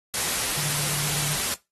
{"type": "tone in noise", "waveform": "sine", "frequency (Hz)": 146.83, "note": "D3", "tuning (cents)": 0, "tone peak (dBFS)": -32, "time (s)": [0.57, 1.36], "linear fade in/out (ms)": 0, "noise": "white", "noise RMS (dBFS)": -26, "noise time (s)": [0.14, 1.54], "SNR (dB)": -9, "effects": ["noise-tail reverb RT60 0.2 s tail -18 dB re dry", "AAC 32 kbps"]}